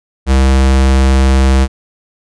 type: tone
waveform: square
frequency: 66.3 Hz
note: C2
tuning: 23 cents sharp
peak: -7 dBFS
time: 0.26-1.68 s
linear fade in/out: 50 ms
effects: resampled to 22050 Hz